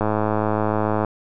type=click train; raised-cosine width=1 ms; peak=-7 dBFS; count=112; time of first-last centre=0.01-1.047 s; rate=107 Hz; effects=none